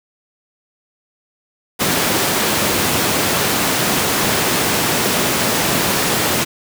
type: high-pass noise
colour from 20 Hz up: pink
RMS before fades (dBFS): -17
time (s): 1.79-6.45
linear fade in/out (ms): 20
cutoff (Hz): 150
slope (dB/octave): 12
effects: none